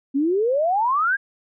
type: exponential sweep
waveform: sine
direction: up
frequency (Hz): 263.9 to 1661.2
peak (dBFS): -17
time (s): 0.14-1.17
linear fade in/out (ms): 20
effects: none